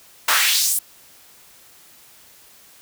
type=noise with high-pass filter sweep; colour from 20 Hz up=pink; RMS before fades=-18 dBFS; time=0.28-0.79 s; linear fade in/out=5 ms; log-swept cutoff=990 to 11000 Hz; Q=1.7; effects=white hiss -49 dBFS RMS until 2.81 s